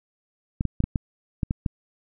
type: clicks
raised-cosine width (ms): 5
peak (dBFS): -11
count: 8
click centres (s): 0.609 / 0.653 / 0.804 / 0.84 / 0.958 / 1.432 / 1.509 / 1.662
effects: none